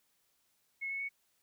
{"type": "tone with pitch steps", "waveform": "sine", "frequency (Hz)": [2182, 2201, 2220], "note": ["C#7", "C#7", "C#7"], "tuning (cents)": [-28, -13, 2], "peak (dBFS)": -35, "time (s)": [0.81, 1.092], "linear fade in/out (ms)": 20, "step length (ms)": 94, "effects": ["white hiss -75 dBFS RMS until 1.42 s"]}